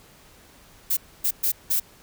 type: noise bursts at uneven times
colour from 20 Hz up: violet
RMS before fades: -22 dBFS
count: 4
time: 0.9-0.97 / 1.24-1.31 / 1.43-1.52 / 1.7-1.8 s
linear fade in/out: 10 ms
effects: pink hiss -52 dBFS RMS until 2.02 s